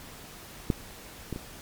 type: clicks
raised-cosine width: 3 ms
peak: -10 / -19 / -23 dBFS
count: 3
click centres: 0.702 / 1.327 / 1.361 s
effects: pink hiss -46 dBFS RMS until 1.61 s + MP3 96 kbps